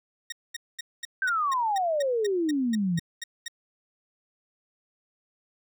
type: tone bursts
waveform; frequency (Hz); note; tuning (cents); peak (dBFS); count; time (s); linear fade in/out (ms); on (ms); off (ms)
15% pulse; 1867; A#6; +2; -26; 14; 0.3-3.482; 5; 23; 220
type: exponential sweep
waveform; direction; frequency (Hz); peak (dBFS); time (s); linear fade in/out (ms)
sine; down; 1581 to 160.9; -23; 1.22-2.99; 2
effects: none